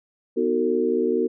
sine chord, B dominant seventh, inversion none, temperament equal with one note detuned, 246.9 / 311.1 / 370 / 451.6 Hz, B3 / D#4 / F#4 / A4, 0 / 0 / 0 / +45 cents, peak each -26 / -28 / -23 / -23 dBFS, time 0.36-1.28 s, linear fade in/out 20 ms, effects none

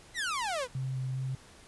sawtooth exponential sweep, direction down, 2064 to 466.2 Hz, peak -27 dBFS, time 0.14-0.68 s, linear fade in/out 50 ms
sine tone with vibrato, 130.81 Hz, C3, in tune, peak -31 dBFS, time 0.75-1.35 s, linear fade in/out 2 ms, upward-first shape square, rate 2.5 Hz, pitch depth 9 cents each way
effects pink hiss -55 dBFS RMS until 1.67 s + resampled to 24000 Hz

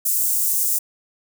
white high-pass noise, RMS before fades -20 dBFS, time 0.05-0.79 s, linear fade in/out 10 ms, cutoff 7200 Hz, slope 24 dB/octave, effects none

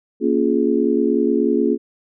sine chord, Bb minor seventh, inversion none, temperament just, 233.1 / 279.7 / 349.6 / 419.5 Hz, Bb3 / Db4 / F4 / Ab4, 0 / +16 / +2 / +17 cents, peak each -20 dBFS, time 0.2-1.78 s, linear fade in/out 50 ms, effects none

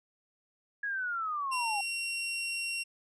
sine linear sweep, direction down, 1680 to 784 Hz, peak -31 dBFS, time 0.83-1.81 s, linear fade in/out 5 ms
sawtooth tone, 2743 Hz, F7, 32 cents flat, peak -29 dBFS, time 1.51-2.84 s, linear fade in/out 20 ms
effects resampled to 24000 Hz

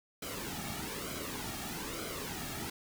pink noise with flanger, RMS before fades -40 dBFS, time 0.22-2.7 s, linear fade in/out 5 ms, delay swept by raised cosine 1.1 to 2.02 ms, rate 1.1 Hz, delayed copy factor -0.65, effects none

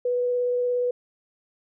sine tone with vibrato, 491.8 Hz, B4, 7 cents flat, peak -21 dBFS, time 0.05-0.91 s, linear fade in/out 5 ms, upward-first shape sine, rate 17 Hz, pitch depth 8 cents each way, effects none

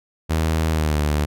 sawtooth tone with pitch glide, 79.9 to 74.55 Hz, D#2 to D2, +47 to +27 cents, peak -14 dBFS, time 0.29-1.26 s, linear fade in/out 20 ms, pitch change -120 cents, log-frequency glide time 0.71-0.98 s, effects none

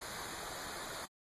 pink noise with comb filter, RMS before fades -45 dBFS, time 0.01-1.06 s, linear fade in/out 10 ms, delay 0.36 ms, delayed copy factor -0.75, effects AAC 32 kbps

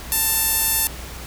sawtooth tone with band-pass filter, 889 Hz, A5, 18 cents sharp, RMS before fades -20 dBFS, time 0.12-0.87 s, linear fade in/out 0 ms, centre 12000 Hz, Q 1.9, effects added 60 Hz sine -35 dBFS peak until 1.26 s + pink hiss -36 dBFS RMS until 1.26 s

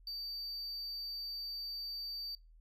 triangle tone, 4620 Hz, D8, 29 cents flat, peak -38 dBFS, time 0.07-2.35 s, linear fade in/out 2 ms, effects noise-tail reverb RT60 0.2 s tail -20 dB re dry + added 40 Hz sine -57 dBFS peak until 2.6 s

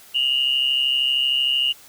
sine tone pair together, 2827 / 2960 Hz, F7 / F#7, +20 / 0 cents, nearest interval minor second, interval 80 cents, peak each -18 / -22 dBFS, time 0.14-1.73 s, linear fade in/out 20 ms, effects tanh soft clip ceiling -10 dBFS + white hiss -47 dBFS RMS until 1.88 s

